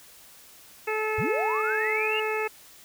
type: harmonic tone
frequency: 433 Hz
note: A4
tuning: 28 cents flat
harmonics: 1 / 2 / 3 / 4 / 5 / 6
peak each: -28 / -33 / -35 / -36 / -34 / -34 dBFS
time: 0.87-2.48 s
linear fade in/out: 10 ms
type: linear sweep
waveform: sine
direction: up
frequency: 70.9 to 2880 Hz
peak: -27 dBFS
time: 1.18-2.2 s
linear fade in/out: 5 ms
effects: white hiss -51 dBFS RMS until 2.84 s